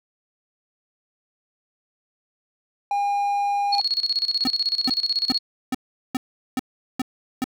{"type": "tone", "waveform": "triangle", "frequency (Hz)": 809, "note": "G#5", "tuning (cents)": -46, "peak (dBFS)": -18, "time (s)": [2.91, 3.8], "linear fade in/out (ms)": 2}
{"type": "tone with tremolo", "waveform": "sine", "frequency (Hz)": 4331, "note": "C#8", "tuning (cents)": -41, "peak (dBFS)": -18, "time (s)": [3.72, 5.39], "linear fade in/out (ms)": 10, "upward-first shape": "square", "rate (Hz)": 16, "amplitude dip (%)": 80}
{"type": "tone bursts", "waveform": "square", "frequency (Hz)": 256.7, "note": "C4", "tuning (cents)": -33, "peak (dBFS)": -21, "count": 8, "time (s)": [4.45, 7.442], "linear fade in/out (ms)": 2, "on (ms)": 24, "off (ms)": 400}
{"effects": []}